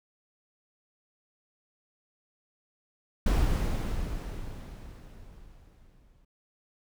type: noise with exponential decay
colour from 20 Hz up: brown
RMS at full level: -22 dBFS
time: 3.26-6.25 s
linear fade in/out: 5 ms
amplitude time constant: 650 ms
effects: none